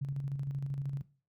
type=tone with tremolo; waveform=sine; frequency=138.59 Hz; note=C#3; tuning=in tune; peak=-31 dBFS; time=0.01-1.02 s; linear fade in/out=10 ms; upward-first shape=square; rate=13 Hz; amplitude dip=40%; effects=noise-tail reverb RT60 0.4 s tail -18 dB re dry